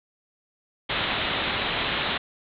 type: low-pass noise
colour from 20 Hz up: white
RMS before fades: -27 dBFS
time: 0.89-2.18 s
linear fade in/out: 10 ms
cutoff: 3900 Hz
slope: 96 dB/octave
effects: none